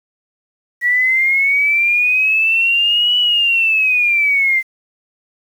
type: linear two-way sweep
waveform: sine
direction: up then down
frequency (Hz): 1925 to 2960 to 2066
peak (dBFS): -11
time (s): 0.81-4.63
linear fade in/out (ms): 50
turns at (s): 3.18
effects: 7-bit